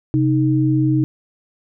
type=tone pair together; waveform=sine; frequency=131.56 / 311.1 Hz; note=C3 / D#4; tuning=+10 / 0 cents; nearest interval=octave + minor third; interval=1490 cents; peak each=-16 dBFS; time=0.14-1.04 s; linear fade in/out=0 ms; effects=none